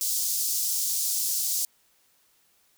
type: high-pass noise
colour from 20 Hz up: pink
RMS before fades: -27 dBFS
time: 0.01-1.65 s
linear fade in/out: 0 ms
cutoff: 5300 Hz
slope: 24 dB/octave
effects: white hiss -65 dBFS RMS until 2.77 s